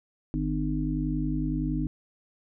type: harmonic tone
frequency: 50.8 Hz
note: G#1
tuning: 38 cents flat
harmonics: 1 / 3 / 5 / 6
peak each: -31 / -31 / -31 / -31 dBFS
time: 0.34-1.87 s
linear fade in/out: 0 ms
effects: none